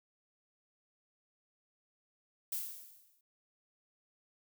violet noise with exponential decay, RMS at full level -35 dBFS, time 2.52-3.21 s, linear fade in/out 5 ms, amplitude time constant 150 ms, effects none

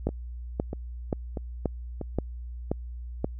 two click trains, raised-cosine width 2 ms, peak -19 / -12 dBFS, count 4 / 7, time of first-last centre 0.09-2.013 / 0.07-3.245 s, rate 1.56 / 1.89 Hz, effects added 60 Hz sine -35 dBFS peak until 3.39 s

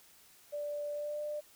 sine tone with pitch glide, 586 to 595.9 Hz, D5 to D5, -4 to +25 cents, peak -35 dBFS, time 0.52-1.41 s, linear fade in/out 20 ms, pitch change +29 cents, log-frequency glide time 0.92-1.2 s, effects white hiss -61 dBFS RMS until 1.55 s

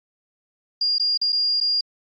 sine tone with dropouts, 4821 Hz, D8, 45 cents sharp, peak -18 dBFS, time 0.81-1.81 s, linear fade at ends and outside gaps 5 ms, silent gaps 0.984-0.997 / 1.175-1.214 / 1.323-1.327 / 1.603-1.61 s, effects AAC 64 kbps

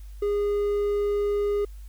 triangle tone, 410 Hz, G#4, 22 cents flat, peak -20 dBFS, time 0.22-1.65 s, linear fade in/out 5 ms, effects added 50 Hz sine -38 dBFS peak until 1.88 s + white hiss -60 dBFS RMS until 1.88 s

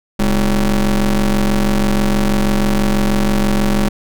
40% pulse ring-modulated tone, 114.3 Hz, A#2, 34 cents flat, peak -8 dBFS, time 0.19-3.89 s, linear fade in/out 10 ms, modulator 91.2 Hz, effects none

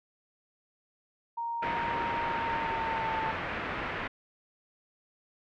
sine tone with pitch glide, 932.3 to 889.7 Hz, A#5 to A5, 0 to +19 cents, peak -31 dBFS, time 1.37-3.32 s, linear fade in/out 10 ms, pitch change -81 cents, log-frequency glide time 2.19-3.2 s
white low-pass noise, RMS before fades -35 dBFS, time 1.62-4.08 s, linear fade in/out 10 ms, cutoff 2200 Hz, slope 24 dB/octave
effects none

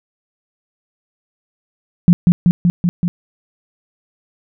sine tone with echo, 174.9 Hz, F3, 3 cents sharp, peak -3 dBFS, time 2.08-2.13 s, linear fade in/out 0 ms, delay 190 ms, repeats 5, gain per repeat -2 dB, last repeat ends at 3.08 s, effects none

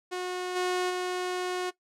sawtooth tone with level steps, 363.3 Hz, F#4, 32 cents flat, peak -27 / -22 / -25 dBFS, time 0.11-1.71 s, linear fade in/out 20 ms, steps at 0.55 / 0.89 s, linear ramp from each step 20 ms, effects noise-tail reverb RT60 0.1 s tail -17 dB re dry + low-pass 9000 Hz 12 dB/octave

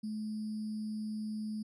sine tone with sample-and-hold, 214.9 Hz, A3, 41 cents flat, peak -35 dBFS, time 0.03-1.63 s, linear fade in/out 10 ms, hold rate 4900 Hz, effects resampled to 22050 Hz

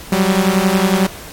sawtooth beating tone pair, 185 / 196 Hz, F#3 / G3, 0 / 0 cents, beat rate 11 Hz, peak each -11 dBFS, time 0.12-1.07 s, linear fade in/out 5 ms, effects pink hiss -34 dBFS RMS until 1.32 s + AAC 64 kbps

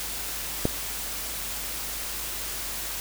click, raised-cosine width 2 ms, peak -8 dBFS, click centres 0.654 s, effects added 50 Hz sine -43 dBFS peak until 3 s + white hiss -33 dBFS RMS until 3 s

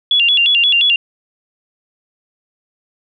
sine tone with vibrato, 3073 Hz, G7, 35 cents flat, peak -9 dBFS, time 0.11-0.96 s, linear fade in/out 2 ms, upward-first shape square, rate 5.7 Hz, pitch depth 170 cents each way, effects none

